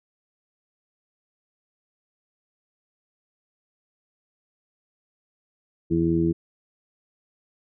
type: harmonic tone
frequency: 83 Hz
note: E2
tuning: 12 cents sharp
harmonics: 1 / 2 / 3 / 4 / 5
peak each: -31 / -24 / -31 / -21 / -33 dBFS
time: 5.9-6.33 s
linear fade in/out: 20 ms
effects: none